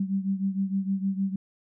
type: beating tone pair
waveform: sine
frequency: 192.5 / 199 Hz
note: G3 / G3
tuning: -31 / +26 cents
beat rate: 6.5 Hz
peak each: -26 / -30 dBFS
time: 0-1.36 s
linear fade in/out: 5 ms
effects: none